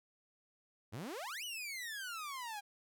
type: exponential two-way sweep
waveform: sawtooth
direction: up then down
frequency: 92.5 to 3023 to 797 Hz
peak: -38 dBFS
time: 0.92-2.61 s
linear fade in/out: 20 ms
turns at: 1.44 s
effects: none